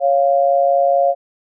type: tone pair together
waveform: sine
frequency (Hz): 554 / 698.4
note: C#5 / F5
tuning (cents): -1 / 0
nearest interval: major third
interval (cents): 401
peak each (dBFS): -14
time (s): 0-1.15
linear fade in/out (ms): 50
effects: none